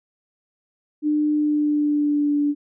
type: tone with pitch glide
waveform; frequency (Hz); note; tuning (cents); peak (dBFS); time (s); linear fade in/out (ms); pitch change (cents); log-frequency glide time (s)
sine; 300 to 291; D4 to D4; +37 to -16; -17; 1.02-2.55; 50; -53; 1.34-2.37
effects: none